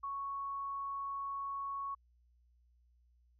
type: tone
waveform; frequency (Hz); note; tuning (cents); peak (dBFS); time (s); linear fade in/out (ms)
sine; 1108.7; C#6; 0; -37; 0.03-1.95; 10
effects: added 60 Hz sine -66 dBFS peak until 3.39 s